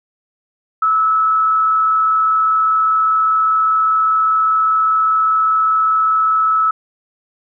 sine tone with frequency modulation, 1300 Hz, E6, 24 cents flat, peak -11 dBFS, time 0.82-6.71 s, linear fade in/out 5 ms, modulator 125 Hz, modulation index 0.24, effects none

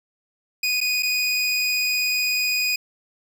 25% pulse tone with dropouts, 2481 Hz, D#7, 6 cents flat, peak -16 dBFS, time 0.63-2.76 s, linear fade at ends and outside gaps 5 ms, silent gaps 0.805-0.812 / 1.025-1.03 s, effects none

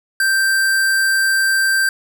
square tone, 1568 Hz, G6, in tune, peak -14 dBFS, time 0.2-1.89 s, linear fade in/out 2 ms, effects none

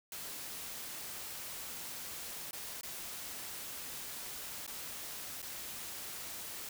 white noise with dropouts, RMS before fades -44 dBFS, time 0.12-6.69 s, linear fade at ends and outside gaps 2 ms, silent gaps 2.51-2.53 / 2.811-2.832 / 4.666-4.676 / 5.419-5.426 s, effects none

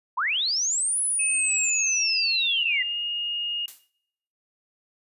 sine linear two-way sweep, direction up then down, 880 to 10270 to 1921 Hz, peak -22 dBFS, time 0.17-2.83 s, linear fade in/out 10 ms, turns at 1.01 s
sine tone with pitch glide, 2570 to 2852 Hz, E7 to F7, -45 to +36 cents, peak -26 dBFS, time 1.19-3.66 s, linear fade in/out 5 ms, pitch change +181 cents, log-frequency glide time 1.66-2.98 s
blue noise with exponential decay, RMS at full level -36 dBFS, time 3.68-3.9 s, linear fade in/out 0 ms, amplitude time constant 47 ms
effects noise-tail reverb RT60 0.8 s tail -25 dB re dry + resampled to 32000 Hz

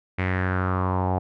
sawtooth tone with low-pass filter sweep, 92.5 Hz, F#2, in tune, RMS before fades -24 dBFS, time 0.18-1.19 s, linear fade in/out 10 ms, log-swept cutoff 2200 to 770 Hz, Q 4.6, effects none

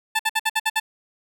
15% pulse tone bursts, 880 Hz, A5, in tune, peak -12 dBFS, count 7, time 0.15-0.8 s, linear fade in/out 10 ms, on 44 ms, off 57 ms, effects none

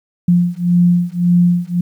sine beating tone pair, 174.61 / 176.41 Hz, F3 / F3, 0 / +18 cents, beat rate 1.8 Hz, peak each -13 / -13 dBFS, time 0.28-1.81 s, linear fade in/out 5 ms, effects 8-bit

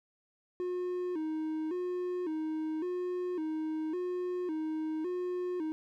triangle tone with vibrato, 336 Hz, E4, 33 cents sharp, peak -30 dBFS, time 0.6-5.72 s, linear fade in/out 0 ms, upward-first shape square, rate 0.9 Hz, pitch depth 120 cents each way, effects none

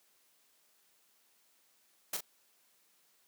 white noise with echo, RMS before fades -35 dBFS, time 2.13-2.17 s, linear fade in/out 5 ms, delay 38 ms, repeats 1, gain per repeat -7 dB, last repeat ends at 2.208 s, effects white hiss -70 dBFS RMS until 3.27 s + high-pass 200 Hz 12 dB/octave

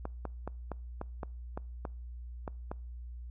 clicks, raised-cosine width 1 ms, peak -23 dBFS, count 10, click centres 0.054 / 0.253 / 0.476 / 0.717 / 1.014 / 1.232 / 1.575 / 1.852 / 2.478 / 2.715 s, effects noise-tail reverb RT60 0.5 s tail -26 dB re dry + added 60 Hz sine -41 dBFS peak until 3.3 s

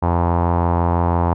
sawtooth tone with low-pass filter, 86 Hz, F2, 26 cents flat, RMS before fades -17 dBFS, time 0.02-1.34 s, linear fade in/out 10 ms, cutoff 930 Hz, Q 4.1, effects none

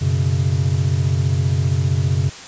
triangle chord, F# suspended fourth, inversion none, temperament equal, 92.5 / 123.47 / 138.59 Hz, F#2 / B2 / C#3, 0 / 0 / 0 cents, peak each -17 / -19 / -17 dBFS, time 0.01-2.3 s, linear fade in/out 10 ms, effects white hiss -35 dBFS RMS until 2.47 s + resampled to 16000 Hz

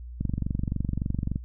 click train, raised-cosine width 5 ms, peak -15 dBFS, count 28, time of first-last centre 0.21-1.359 s, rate 23.5 Hz, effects noise-tail reverb RT60 0.1 s tail -26 dB re dry + added 60 Hz sine -37 dBFS peak until 1.44 s

